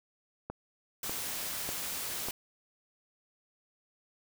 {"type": "click train", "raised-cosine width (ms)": 1, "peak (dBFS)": -23, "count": 4, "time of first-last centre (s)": [0.5, 2.286], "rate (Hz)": 1.68}
{"type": "noise", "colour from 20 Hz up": "white", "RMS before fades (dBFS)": -37, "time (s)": [1.03, 2.31], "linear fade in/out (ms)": 2}
{"effects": []}